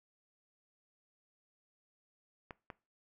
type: clicks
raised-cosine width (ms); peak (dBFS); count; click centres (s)
0.5; -29; 2; 2.508 / 2.702
effects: noise-tail reverb RT60 0.3 s tail -21 dB re dry